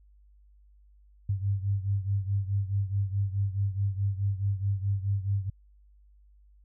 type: beating tone pair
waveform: sine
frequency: 98 / 102.7 Hz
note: G2 / G#2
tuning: 0 / -19 cents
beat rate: 4.7 Hz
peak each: -27 / -31 dBFS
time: 1.29-5.5 s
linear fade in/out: 5 ms
effects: added 50 Hz sine -55 dBFS peak until 6.64 s